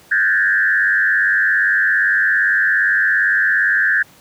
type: tone with frequency modulation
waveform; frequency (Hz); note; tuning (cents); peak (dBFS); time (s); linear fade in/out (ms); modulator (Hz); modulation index
sine; 1661.2; G#6; 0; -12; 0.11-4.03; 10; 97.5; 1.5
effects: pink hiss -47 dBFS RMS until 4.2 s + high-pass 100 Hz 12 dB/octave